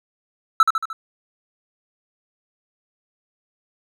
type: tone with echo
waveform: triangle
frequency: 1318.5 Hz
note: E6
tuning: in tune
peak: -6 dBFS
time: 0.6-0.63 s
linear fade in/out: 2 ms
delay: 75 ms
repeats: 4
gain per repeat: -5 dB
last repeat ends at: 0.93 s
effects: none